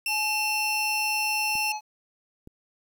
sawtooth tone, 2700 Hz, E7, 41 cents sharp, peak -22 dBFS, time 0.06-1.72 s, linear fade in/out 2 ms
harmonic tone, 852 Hz, G#5, 44 cents sharp, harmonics 1 / 3 / 5 / 7, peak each -30 / -40 / -43 / -41 dBFS, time 0.07-1.81 s, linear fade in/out 50 ms
clicks, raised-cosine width 3 ms, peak -31 dBFS, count 2, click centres 1.554 / 2.474 s
effects 10-bit

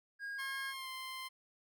triangle tone, 1631 Hz, G#6, 32 cents flat, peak -38 dBFS, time 0.19-0.74 s, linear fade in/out 50 ms
15% pulse tone with pitch glide, 1074 to 1044 Hz, C6 to C6, +45 to -4 cents, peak -36 dBFS, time 0.38-1.29 s, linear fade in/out 20 ms, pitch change -49 cents, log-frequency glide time 0.72-0.89 s
effects none

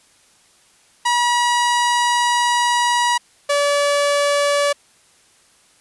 sawtooth tone pair in turn, 964 / 574.4 Hz, B5 / D5, -42 / -39 cents, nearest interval major sixth, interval 897 cents, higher first, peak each -11 dBFS, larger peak neither, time 1.05-3.18 / 3.49-4.73 s, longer first, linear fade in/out 10 ms, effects white hiss -54 dBFS RMS until 5.8 s + resampled to 24000 Hz

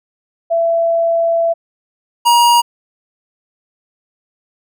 sine / square tone pair in turn, 669 / 950.2 Hz, E5 / A#5, +25 / +33 cents, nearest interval tritone, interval 608 cents, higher second, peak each -11 / -8 dBFS, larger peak second, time 0.5-1.54 / 2.25-2.62 s, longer first, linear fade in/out 20 ms, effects none

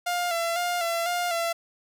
sawtooth tone with vibrato, 690 Hz, F5, 21 cents flat, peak -21 dBFS, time 0.06-1.53 s, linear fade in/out 10 ms, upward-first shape square, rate 2 Hz, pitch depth 39 cents each way, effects none

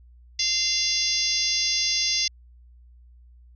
harmonic tone, 691 Hz, F5, 19 cents flat, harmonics 3 / 4 / 5 / 6 / 7 / 8 / 9, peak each -33 / -33 / -31 / -33 / -25 / -28 / -29 dBFS, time 0.39-2.28 s, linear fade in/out 5 ms, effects added 60 Hz sine -48 dBFS peak until 3.55 s

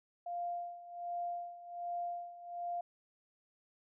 sine tone with tremolo, 698 Hz, F5, 1 cent flat, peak -35 dBFS, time 0.26-2.81 s, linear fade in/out 5 ms, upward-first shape sine, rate 1.3 Hz, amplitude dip 80%, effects none

